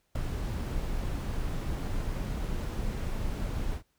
brown noise with ADSR envelope, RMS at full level -26 dBFS, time 0.15-3.83 s, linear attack 8 ms, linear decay 3 ms, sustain -6 dB, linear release 97 ms, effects pink hiss -74 dBFS RMS until 3.98 s

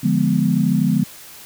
sine chord, D diminished seventh, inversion none, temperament equal, 146.83 / 174.61 / 207.7 / 246.9 Hz, D3 / F3 / Ab3 / Cb4, 0 / 0 / 0 / 0 cents, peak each -21 / -19 / -19 / -20 dBFS, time 0.03-1.04 s, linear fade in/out 10 ms, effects white hiss -40 dBFS RMS until 1.45 s

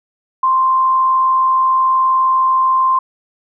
sine tone with frequency modulation, 1046.5 Hz, C6, in tune, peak -10 dBFS, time 0.43-2.99 s, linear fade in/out 5 ms, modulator 72.9 Hz, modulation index 0.22, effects none

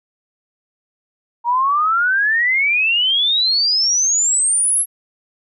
sine exponential sweep, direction up, 932.3 to 11360 Hz, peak -13 dBFS, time 1.44-4.86 s, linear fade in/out 50 ms, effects none

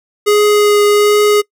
square tone with vibrato, 415.3 Hz, G#4, in tune, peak -8 dBFS, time 0.26-1.42 s, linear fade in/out 20 ms, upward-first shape triangle, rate 1.3 Hz, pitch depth 11 cents each way, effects noise-tail reverb RT60 0.1 s tail -24 dB re dry

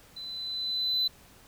sine tone with level ramp, 4015 Hz, B7, 28 cents sharp, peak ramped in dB -38 to -21 dBFS, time 0.16-1.08 s, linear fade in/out 10 ms, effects tanh soft clip ceiling -22 dBFS + pink hiss -56 dBFS RMS until 1.47 s

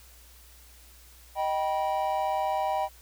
triangle chord, Eb augmented, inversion none, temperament just, 622.3 / 777.8 / 972.3 Hz, Eb5 / G5 / B5, 0 / -14 / -27 cents, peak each -29 / -26 / -30 dBFS, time 1.35-2.89 s, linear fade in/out 50 ms, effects added 60 Hz sine -53 dBFS peak until 3.01 s + white hiss -55 dBFS RMS until 3.01 s

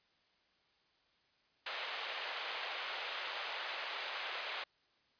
white band-pass noise, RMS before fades -42 dBFS, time 1.66-4.64 s, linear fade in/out 5 ms, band 510 to 3600 Hz, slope 24 dB/octave, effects white hiss -73 dBFS RMS until 5.19 s + resampled to 11025 Hz

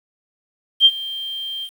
sine tone with ADSR envelope, 3170 Hz, G7, 19 cents sharp, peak -5 dBFS, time 0.8-1.7 s, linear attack 54 ms, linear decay 49 ms, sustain -20 dB, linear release 65 ms, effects 7-bit

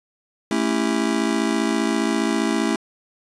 square chord, A dominant seventh, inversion none, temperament just, 220 / 275 / 330 / 396 Hz, A3 / C#4 / E4 / G4, 0 / -14 / +2 / +18 cents, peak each -24 / -25 / -25 / -29 dBFS, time 0.51-2.76 s, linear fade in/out 2 ms, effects resampled to 22050 Hz + 8-bit

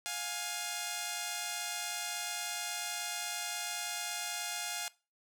5% pulse tone pair together, 704.9 / 830.6 Hz, F5 / G#5, +16 / 0 cents, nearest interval minor third, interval 284 cents, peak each -27 dBFS, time 0.06-4.88 s, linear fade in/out 0 ms, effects noise-tail reverb RT60 0.3 s tail -20 dB re dry

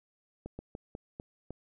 slowing click train, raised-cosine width 2 ms, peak -27 dBFS, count 6, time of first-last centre 0.46-1.506 s, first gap 130 ms, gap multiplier 1.24, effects none

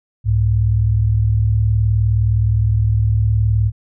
sine tone pair together, 67.1 / 106.51 Hz, C2 / G#2, +44 / +44 cents, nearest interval minor sixth, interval 800 cents, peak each -18 / -13 dBFS, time 0.24-3.72 s, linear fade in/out 50 ms, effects none

